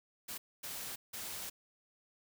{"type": "noise bursts at uneven times", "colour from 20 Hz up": "white", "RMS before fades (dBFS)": -43, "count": 3, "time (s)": [[0.28, 0.38], [0.63, 0.96], [1.13, 1.5]], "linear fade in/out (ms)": 10, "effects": []}